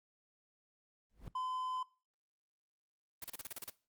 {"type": "noise with exponential growth", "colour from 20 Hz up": "brown", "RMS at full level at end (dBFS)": -42, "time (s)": [1.1, 1.28], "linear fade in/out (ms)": 1, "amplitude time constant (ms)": 39}
{"type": "tone", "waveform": "triangle", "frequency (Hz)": 1020, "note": "C6", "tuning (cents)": -44, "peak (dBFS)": -34, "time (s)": [1.35, 1.83], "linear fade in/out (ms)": 5}
{"type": "noise bursts", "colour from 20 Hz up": "white", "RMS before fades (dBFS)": -43, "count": 9, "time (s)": [3.22, 3.698], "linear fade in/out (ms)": 2, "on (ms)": 22, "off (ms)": 35}
{"effects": ["noise-tail reverb RT60 0.3 s tail -19 dB re dry", "Opus 24 kbps"]}